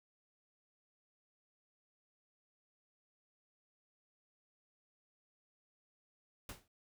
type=noise with exponential decay; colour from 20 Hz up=pink; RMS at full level=-43 dBFS; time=6.49-6.68 s; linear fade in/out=2 ms; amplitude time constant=40 ms; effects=none